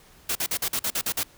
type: noise bursts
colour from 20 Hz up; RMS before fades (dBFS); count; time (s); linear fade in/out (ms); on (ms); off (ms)
white; -26; 9; 0.29-1.233; 5; 63; 47
effects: pink hiss -54 dBFS RMS until 1.37 s